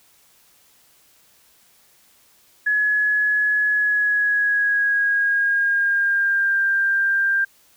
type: tone with pitch glide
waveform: sine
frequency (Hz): 1693 to 1588.8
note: G#6 to G6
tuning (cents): +33 to +23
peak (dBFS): -16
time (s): 2.66-7.45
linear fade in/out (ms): 10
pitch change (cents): -110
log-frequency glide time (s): 3.7-6.61
effects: white hiss -56 dBFS RMS until 7.76 s